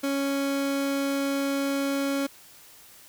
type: tone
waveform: 30% pulse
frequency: 277.2 Hz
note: C#4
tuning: in tune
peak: -22 dBFS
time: 0.03-2.27 s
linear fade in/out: 10 ms
effects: white hiss -51 dBFS RMS until 3.08 s